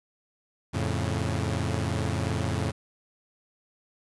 sawtooth chord, F augmented, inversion none, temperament equal, 87.31 / 110 / 138.59 Hz, F2 / A2 / C#3, 0 / 0 / 0 cents, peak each -26 / -26 / -28 dBFS, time 0.73-2.72 s, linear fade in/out 20 ms, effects resampled to 24000 Hz + 10-bit

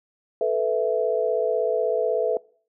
sine chord, A suspended second, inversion none, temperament equal with one note detuned, 437.7 / 493.9 / 659.3 Hz, A4 / B4 / E5, -9 / 0 / 0 cents, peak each -24 dBFS, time 0.41-2.37 s, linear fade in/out 2 ms, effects noise-tail reverb RT60 0.5 s tail -24 dB re dry

